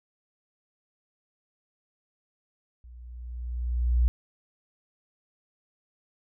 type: tone with level ramp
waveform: sine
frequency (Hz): 60.4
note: B1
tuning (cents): -38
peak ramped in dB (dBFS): -45 to -17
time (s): 2.84-4.08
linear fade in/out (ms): 0
effects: none